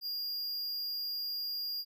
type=tone; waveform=square; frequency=4824 Hz; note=D8; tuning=46 cents sharp; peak=-35 dBFS; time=0.01-1.85 s; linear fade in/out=50 ms; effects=none